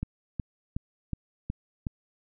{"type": "click train", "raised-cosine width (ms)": 5, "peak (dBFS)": -18, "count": 6, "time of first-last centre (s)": [0.03, 1.868], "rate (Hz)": 2.72, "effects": []}